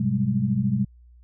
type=tone cluster; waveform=sine; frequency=103.1 / 127.7 / 191.7 / 205.2 Hz; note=G#2 / C3 / G3 / G#3; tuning=-12 / -42 / -38 / -21 cents; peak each=-33 / -24 / -26 / -24 dBFS; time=0-0.85 s; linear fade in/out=5 ms; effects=added 60 Hz sine -48 dBFS peak until 1.23 s